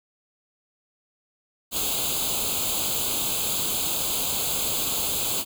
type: noise with comb filter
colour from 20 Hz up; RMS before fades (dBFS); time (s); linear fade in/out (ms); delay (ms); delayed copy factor
white; -26; 1.71-5.45; 50; 0.27; +0.9
effects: none